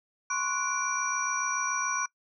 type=tone cluster; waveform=sine; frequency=1034 / 1101 / 1471 / 2342 / 5800 Hz; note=C6 / C#6 / F#6 / D7 / F#8; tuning=-21 / -12 / -11 / -5 / -35 cents; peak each=-35 / -33 / -33 / -39 / -31 dBFS; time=0.3-2.06 s; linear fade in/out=5 ms; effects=noise-tail reverb RT60 0.1 s tail -22 dB re dry